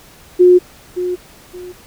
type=tone with echo; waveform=sine; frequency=360 Hz; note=F#4; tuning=47 cents flat; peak=-4 dBFS; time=0.39-0.59 s; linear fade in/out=20 ms; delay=570 ms; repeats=2; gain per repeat=-12 dB; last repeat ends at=1.73 s; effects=pink hiss -43 dBFS RMS until 1.86 s